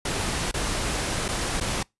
pink noise with dropouts, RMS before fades -27 dBFS, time 0.05-1.83 s, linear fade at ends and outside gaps 5 ms, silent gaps 0.514-0.54 / 1.282-1.286 / 1.602-1.609 s, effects noise-tail reverb RT60 0.2 s tail -26 dB re dry + resampled to 24000 Hz

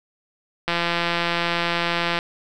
click train, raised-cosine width 0.3 ms, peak -6 dBFS, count 259, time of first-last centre 0.68-2.189 s, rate 171 Hz, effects none

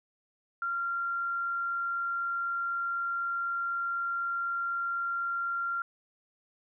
sine tone, 1382 Hz, F6, 19 cents flat, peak -29 dBFS, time 0.62-5.82 s, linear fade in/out 2 ms, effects none

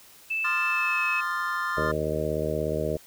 sine tone with pitch glide, 2637 to 2572 Hz, E7 to E7, 0 to -43 cents, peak -25 dBFS, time 0.3-1.21 s, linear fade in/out 10 ms, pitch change -43 cents, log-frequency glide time 0.68-1.04 s
triangle chord, F dominant seventh, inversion second, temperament equal with one note detuned, 1046.5 / 1218.2 / 1396.9 / 1760 Hz, C6 / Eb6 / F6 / A6, 0 / -37 / 0 / 0 cents, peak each -30 dBFS, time 0.44-1.92 s, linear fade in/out 10 ms
harmonic tone, 76.8 Hz, D#2, 22 cents flat, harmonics 1 / 2 / 3 / 4 / 5 / 6 / 7 / 8, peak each -35 / -33 / -37 / -36 / -33 / -31 / -34 / -31 dBFS, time 1.77-2.97 s, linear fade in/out 5 ms
effects white hiss -52 dBFS RMS until 3.06 s

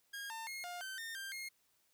sawtooth tone with pitch steps, 1628 / 900 / 2151 / 708 / 1543 / 1822 / 1584 / 2142 Hz, G#6 / A5 / C7 / F5 / G6 / A#6 / G6 / C7, -35 / +39 / +47 / +23 / -28 / -40 / +18 / +40 cents, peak -39 dBFS, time 0.13-1.49 s, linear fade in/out 10 ms, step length 170 ms, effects white hiss -75 dBFS RMS until 1.93 s

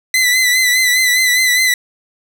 sawtooth tone with vibrato, 2010 Hz, B6, 30 cents sharp, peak -7 dBFS, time 0.14-1.74 s, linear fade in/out 2 ms, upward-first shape sine, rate 4.9 Hz, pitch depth 46 cents each way, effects none

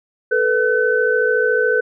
sine tone cluster, 439.4 / 493.2 / 1515 Hz, A4 / B4 / F#6, -2 / -2 / +40 cents, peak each -18 dBFS, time 0.31-1.81 s, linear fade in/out 10 ms, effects none

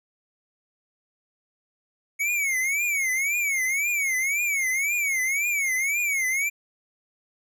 square tone with vibrato, 2217 Hz, C#7, in tune, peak -23 dBFS, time 2.19-6.5 s, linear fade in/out 20 ms, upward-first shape triangle, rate 1.9 Hz, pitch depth 180 cents each way, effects none

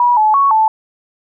sine tone with pitch steps, 969 / 860 / 1111 / 876 Hz, B5 / A5 / C#6 / A5, -33 / -40 / +4 / -8 cents, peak -8 dBFS, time 0-0.68 s, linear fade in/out 2 ms, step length 170 ms, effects none

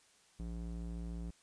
square tone with band-pass filter, 57 Hz, A#1, 38 cents flat, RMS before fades -42 dBFS, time 0.39-1.31 s, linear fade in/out 10 ms, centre 140 Hz, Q 0.93, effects white hiss -67 dBFS RMS until 1.42 s + resampled to 22050 Hz

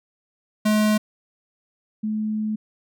square / sine tone pair in turn, 213.1 / 215.1 Hz, G#3 / A3, +45 / -39 cents, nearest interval unison, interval 16 cents, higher second, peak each -17 / -22 dBFS, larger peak first, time 0.65-0.98 / 2.03-2.56 s, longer second, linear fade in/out 10 ms, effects none

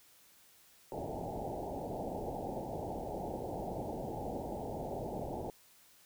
white low-pass noise, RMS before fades -40 dBFS, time 0.92-5.5 s, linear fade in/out 0 ms, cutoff 860 Hz, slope 96 dB/octave, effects white hiss -63 dBFS RMS until 6.05 s

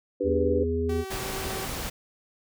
sine chord, G major, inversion second, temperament equal, 293.7 / 392 / 493.9 Hz, D4 / G4 / B4, 0 / 0 / 0 cents, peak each -30 / -29 / -26 dBFS, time 0.2-0.64 s, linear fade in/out 10 ms
harmonic tone, 82.4 Hz, E2, in tune, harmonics 1 / 3 / 5, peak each -28 / -31 / -27 dBFS, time 0.23-1.05 s, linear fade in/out 50 ms
sawtooth tone, 383.1 Hz, G4, 40 cents flat, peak -31 dBFS, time 0.89-1.65 s, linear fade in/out 5 ms
pink noise, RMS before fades -33 dBFS, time 1.1-1.9 s, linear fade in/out 10 ms
effects none

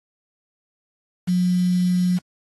sine tone with quantisation, 180 Hz, F#3, 47 cents flat, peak -16 dBFS, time 1.27-2.19 s, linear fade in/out 20 ms, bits 6, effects AAC 32 kbps

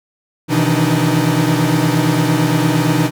45% pulse tone cluster, 126.9 / 157.2 / 165.9 / 291.3 / 311.1 Hz, B2 / D#3 / E3 / D4 / D#4, +47 / +18 / +11 / -14 / 0 cents, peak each -19 dBFS, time 0.48-3.11 s, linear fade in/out 50 ms, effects none

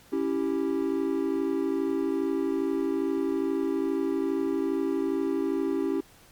triangle chord, C# diminished, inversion none, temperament equal, 277.2 / 329.6 / 392 Hz, C#4 / E4 / G4, 0 / 0 / 0 cents, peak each -27 dBFS, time 0.12-6.01 s, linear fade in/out 10 ms, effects pink hiss -55 dBFS RMS until 6.31 s + MP3 96 kbps

